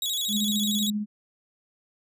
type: tone with vibrato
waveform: sawtooth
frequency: 3588 Hz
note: A7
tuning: 33 cents sharp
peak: -23 dBFS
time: 0.02-0.9 s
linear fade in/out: 2 ms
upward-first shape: square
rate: 13 Hz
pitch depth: 100 cents each way
type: tone with tremolo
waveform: sine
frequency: 209.4 Hz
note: G#3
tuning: 15 cents sharp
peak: -23 dBFS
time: 0.28-1.06 s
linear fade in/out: 50 ms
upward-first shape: triangle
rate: 15 Hz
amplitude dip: 45%
effects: none